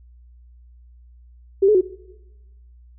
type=tone with pitch steps; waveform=sine; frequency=390.3 / 425.4 / 369.3 Hz; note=G4 / G#4 / F#4; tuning=-8 / +42 / -3 cents; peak=-11 dBFS; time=1.62-1.812 s; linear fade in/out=10 ms; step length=64 ms; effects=noise-tail reverb RT60 1.0 s tail -19 dB re dry + added 60 Hz sine -45 dBFS peak until 2.98 s